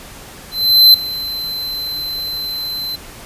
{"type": "tone with ADSR envelope", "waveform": "square", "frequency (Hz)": 4071, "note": "C8", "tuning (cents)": -48, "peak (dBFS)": -3, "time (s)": [0.51, 2.96], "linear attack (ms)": 430, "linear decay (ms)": 4, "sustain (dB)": -18, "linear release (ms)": 9, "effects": ["pink hiss -36 dBFS RMS until 3.25 s", "resampled to 32000 Hz"]}